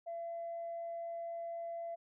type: tone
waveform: sine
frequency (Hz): 676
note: E5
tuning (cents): +43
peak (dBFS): -38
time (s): 0.06-1.96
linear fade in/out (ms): 20
effects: tanh soft clip ceiling -35 dBFS